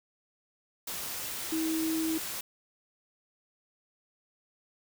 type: tone in noise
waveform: sine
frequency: 321 Hz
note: E4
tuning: 46 cents flat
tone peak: -28 dBFS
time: 1.52-2.18 s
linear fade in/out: 5 ms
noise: white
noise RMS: -37 dBFS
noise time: 0.87-2.41 s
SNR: +6 dB
effects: none